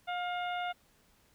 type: harmonic tone with a mistuned harmonic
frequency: 713 Hz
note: F5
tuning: 36 cents sharp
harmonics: 1 / 2 / 3 / 4 / 5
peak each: -34 / -40 / -44 / -46 / -48 dBFS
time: 0.07-0.73 s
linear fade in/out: 20 ms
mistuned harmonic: 2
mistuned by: -22 cents
effects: pink hiss -67 dBFS RMS until 1.34 s